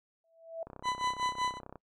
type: tone with exponential growth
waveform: sine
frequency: 658 Hz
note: E5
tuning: 3 cents flat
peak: -32 dBFS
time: 0.24-0.63 s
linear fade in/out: 2 ms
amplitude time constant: 83 ms
type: click train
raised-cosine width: 1 ms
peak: -31 dBFS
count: 36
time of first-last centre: 0.67-1.757 s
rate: 32.2 Hz
type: tone with tremolo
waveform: 40% pulse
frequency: 999 Hz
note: B5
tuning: 20 cents sharp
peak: -27 dBFS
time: 0.83-1.6 s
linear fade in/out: 50 ms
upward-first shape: sine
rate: 5.3 Hz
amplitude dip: 85%
effects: noise-tail reverb RT60 0.1 s tail -24 dB re dry + low-pass 6000 Hz 12 dB/octave